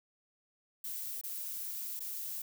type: noise with dropouts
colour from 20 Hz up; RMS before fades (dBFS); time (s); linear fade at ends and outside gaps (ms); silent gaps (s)
violet; -40; 0.84-2.42; 5; 1.213-1.237 / 1.994-2.003
effects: none